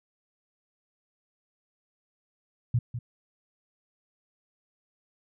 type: tone with echo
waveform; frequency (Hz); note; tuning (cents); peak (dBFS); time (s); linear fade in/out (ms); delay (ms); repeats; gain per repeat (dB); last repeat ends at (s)
sine; 120; B2; -49; -20; 2.74-2.79; 5; 200; 1; -10; 2.99
effects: none